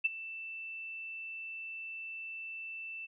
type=tone with ADSR envelope; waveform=sine; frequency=2660 Hz; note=E7; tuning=15 cents sharp; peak=-23 dBFS; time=0.04-3.07 s; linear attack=14 ms; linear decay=22 ms; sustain=-17 dB; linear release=24 ms; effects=none